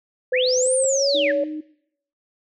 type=tone with pitch glide; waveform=sine; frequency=507 to 565.8 Hz; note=B4 to C#5; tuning=+45 to +35 cents; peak=-18 dBFS; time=0.32-1.44 s; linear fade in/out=5 ms; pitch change=+190 cents; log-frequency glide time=0.62-1.15 s
type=linear two-way sweep; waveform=sine; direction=up then down; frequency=1568 to 9290 to 1568 Hz; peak=-21 dBFS; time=0.33-1.32 s; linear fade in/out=10 ms; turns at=0.74 s
type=tone; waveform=sine; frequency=307 Hz; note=D#4; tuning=23 cents flat; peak=-27 dBFS; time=1.14-1.61 s; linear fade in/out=10 ms
effects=noise-tail reverb RT60 0.7 s tail -20 dB re dry